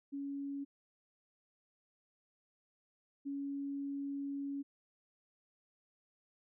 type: tone pair in turn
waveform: sine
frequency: 279.8 / 279.8 Hz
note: C#4 / C#4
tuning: +16 / +16 cents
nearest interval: unison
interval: 0 cents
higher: neither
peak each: -38 / -37 dBFS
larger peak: second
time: 0.12-0.65 / 3.25-4.63 s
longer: second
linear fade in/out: 20 ms
effects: none